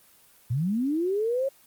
sine linear sweep, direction up, 109 to 554.4 Hz, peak -23 dBFS, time 0.5-1.49 s, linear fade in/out 10 ms, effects white hiss -57 dBFS RMS until 1.66 s + Opus 24 kbps

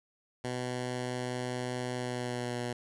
10% pulse tone with pitch glide, 124.9 to 121.84 Hz, B2 to B2, +20 to -23 cents, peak -25 dBFS, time 0.44-2.73 s, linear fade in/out 5 ms, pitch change -43 cents, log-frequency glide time 1.93-2.58 s, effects resampled to 24000 Hz + 11-bit

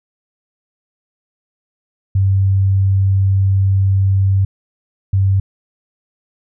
sine tone bursts at uneven times, 96.9 Hz, G2, 20 cents flat, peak -10 dBFS, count 2, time 2.15-4.45 / 5.13-5.4 s, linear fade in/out 5 ms, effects none

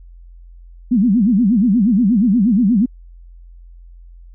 sine tone with vibrato, 218 Hz, A3, 16 cents flat, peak -10 dBFS, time 0.91-2.86 s, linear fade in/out 10 ms, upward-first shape sine, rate 8.4 Hz, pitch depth 270 cents each way, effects added 43 Hz sine -37 dBFS peak until 4.34 s

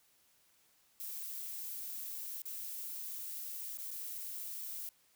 violet noise with dropouts, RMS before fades -43 dBFS, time 1-4.89 s, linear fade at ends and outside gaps 1 ms, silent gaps 2.42-2.455 / 3.772-3.785 / 3.907-3.912 s, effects white hiss -70 dBFS RMS until 5.15 s

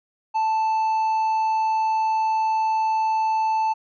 triangle tone, 880 Hz, A5, in tune, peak -17 dBFS, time 0.34-3.74 s, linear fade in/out 20 ms, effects resampled to 16000 Hz

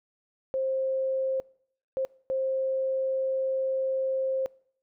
sine tone bursts at uneven times, 529 Hz, C5, 19 cents sharp, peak -25 dBFS, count 3, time 0.54-1.4 / 1.97-2.05 / 2.3-4.46 s, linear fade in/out 0 ms, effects noise-tail reverb RT60 0.6 s tail -24 dB re dry

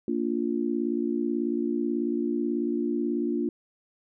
sine chord, Bb major, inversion none, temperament just, 233.1 / 291.4 / 349.6 Hz, Bb3 / D4 / F4, 0 / -13 / +2 cents, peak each -29 dBFS, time 0.08-3.49 s, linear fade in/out 2 ms, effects none

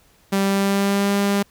sawtooth tone with pitch glide, 196 to 200.5 Hz, G3 to G3, 0 to +39 cents, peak -13 dBFS, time 0.32-1.43 s, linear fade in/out 10 ms, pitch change +39 cents, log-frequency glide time 0.42-1.13 s, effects pink hiss -56 dBFS RMS until 1.5 s

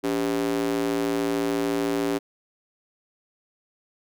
square tone with high-pass filter, 56.8 Hz, A#1, 44 cents flat, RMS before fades -25 dBFS, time 0.03-2.19 s, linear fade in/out 20 ms, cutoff 330 Hz, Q 4.3, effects none

